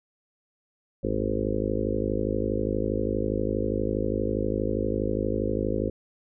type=harmonic tone with a mistuned harmonic; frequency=52.4 Hz; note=G#1; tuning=16 cents sharp; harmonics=1 / 2 / 4 / 5 / 6 / 7 / 8 / 9 / 10; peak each=-33 / -33 / -33 / -33 / -33 / -33 / -33 / -33 / -33 dBFS; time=1.03-5.9 s; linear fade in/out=10 ms; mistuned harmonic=2; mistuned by=+28 cents; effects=none